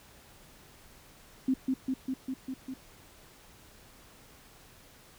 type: tone with echo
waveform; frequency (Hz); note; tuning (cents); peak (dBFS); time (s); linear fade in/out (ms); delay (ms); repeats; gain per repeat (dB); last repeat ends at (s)
sine; 261.6; C4; 0; -23; 1.48-1.54; 5; 200; 6; -2; 2.74
effects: pink hiss -56 dBFS RMS until 5.18 s